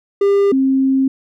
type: tone pair in turn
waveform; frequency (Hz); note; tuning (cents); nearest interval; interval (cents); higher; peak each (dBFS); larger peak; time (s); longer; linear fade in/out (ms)
triangle / sine; 399.7 / 266.8; G4 / C4; +34 / +34; perfect fifth; 700; first; -8 / -11; first; 0.21-0.52 / 0.52-1.08; second; 5
effects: none